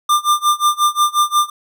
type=tone with tremolo; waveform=square; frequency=1195 Hz; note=D6; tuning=30 cents sharp; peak=-10 dBFS; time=0.09-1.5 s; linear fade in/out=5 ms; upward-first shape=sine; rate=5.6 Hz; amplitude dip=95%; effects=none